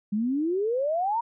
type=exponential sweep; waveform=sine; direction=up; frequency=200 to 960 Hz; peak=-23 dBFS; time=0.12-1.21 s; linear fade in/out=10 ms; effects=none